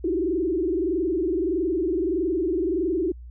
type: tone with frequency modulation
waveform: sine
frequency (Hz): 349.2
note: F4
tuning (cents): 0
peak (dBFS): -21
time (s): 0.04-3.12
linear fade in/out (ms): 5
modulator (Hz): 21.6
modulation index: 1.8
effects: added 60 Hz sine -38 dBFS peak until 3.3 s